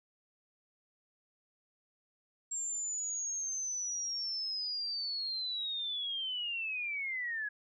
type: linear sweep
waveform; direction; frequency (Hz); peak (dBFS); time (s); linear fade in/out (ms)
sine; down; 7459 to 1657; -34; 2.51-7.49; 10
effects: none